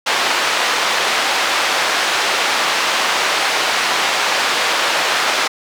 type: band-pass noise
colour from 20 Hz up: pink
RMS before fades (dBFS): -17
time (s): 0.06-5.48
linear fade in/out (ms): 10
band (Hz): 740 to 4800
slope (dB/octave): 12
effects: none